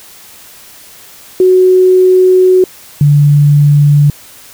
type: tone pair in turn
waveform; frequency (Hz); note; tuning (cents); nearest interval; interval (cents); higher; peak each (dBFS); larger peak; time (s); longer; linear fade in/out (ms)
sine; 370 / 145.53; F#4 / D3; 0 / -15; octave + major third; 1615; first; -3; neither; 1.4-2.64 / 3.01-4.1; first; 2
effects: white hiss -36 dBFS RMS until 4.53 s